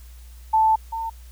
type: tone pair in turn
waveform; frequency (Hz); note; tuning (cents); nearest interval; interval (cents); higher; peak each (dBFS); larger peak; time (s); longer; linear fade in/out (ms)
sine; 880 / 903.7; A5 / A5; 0 / +46; unison; 46; second; -14 / -25; first; 0.53-0.76 / 0.92-1.1; first; 10
effects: added 60 Hz sine -40 dBFS peak until 1.31 s + white hiss -54 dBFS RMS until 1.31 s